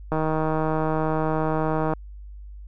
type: click train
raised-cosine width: 1 ms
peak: -11 dBFS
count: 286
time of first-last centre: 0.12-1.935 s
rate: 157 Hz
effects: added 50 Hz sine -37 dBFS peak until 2.67 s